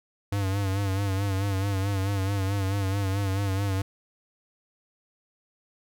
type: tone with vibrato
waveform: square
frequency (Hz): 98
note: G2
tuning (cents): 0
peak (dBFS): -25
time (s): 0.32-3.82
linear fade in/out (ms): 5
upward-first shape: sine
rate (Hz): 4.6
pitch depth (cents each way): 58
effects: none